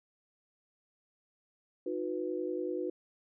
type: chord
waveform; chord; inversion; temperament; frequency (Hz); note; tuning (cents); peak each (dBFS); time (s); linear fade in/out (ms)
sine; B major; first; equal with one note detuned; 311.1 / 361.5 / 493.9; D#4 / F#4 / B4; 0 / -40 / 0; -38 / -35 / -38; 1.86-2.9; 5
effects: none